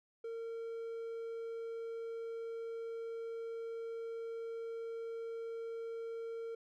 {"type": "tone", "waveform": "triangle", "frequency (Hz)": 457.7, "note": "A#4", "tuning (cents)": -32, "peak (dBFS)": -38, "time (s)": [0.24, 6.55], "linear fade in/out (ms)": 5, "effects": []}